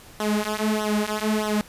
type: tone with flanger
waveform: sawtooth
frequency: 212.9 Hz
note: G#3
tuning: 43 cents sharp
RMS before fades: -24 dBFS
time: 0.2-1.61 s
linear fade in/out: 0 ms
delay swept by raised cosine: 0.42 to 5.22 ms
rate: 1.6 Hz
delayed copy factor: -0.9
effects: pink hiss -47 dBFS RMS until 1.68 s + resampled to 32000 Hz